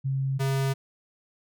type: tone pair in turn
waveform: sine / square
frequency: 134.9 / 135.51 Hz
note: C#3 / C#3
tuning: -47 / -39 cents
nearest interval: unison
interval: 8 cents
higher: second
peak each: -24 dBFS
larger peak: neither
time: 0.04-0.39 / 0.39-0.74 s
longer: neither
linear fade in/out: 20 ms
effects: none